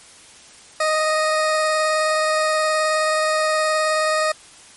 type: tone with vibrato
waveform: 20% pulse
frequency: 622.3 Hz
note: D#5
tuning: in tune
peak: -12 dBFS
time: 0.8-4.32 s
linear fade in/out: 5 ms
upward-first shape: triangle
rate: 19 Hz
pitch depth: 11 cents each way
effects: white hiss -45 dBFS RMS until 4.76 s + MP3 48 kbps